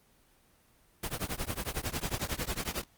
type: noise with tremolo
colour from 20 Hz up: pink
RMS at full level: -31 dBFS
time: 1.03-2.84 s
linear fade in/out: 5 ms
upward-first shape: triangle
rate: 11 Hz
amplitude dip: 100%
effects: pink hiss -65 dBFS RMS until 2.97 s + Opus 24 kbps